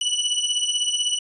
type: beating tone pair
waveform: sawtooth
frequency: 2949 / 2965 Hz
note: F#7 / F#7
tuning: -6 / +3 cents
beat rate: 16 Hz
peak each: -20 / -21 dBFS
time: 0.01-1.19 s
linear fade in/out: 5 ms
effects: resampled to 24000 Hz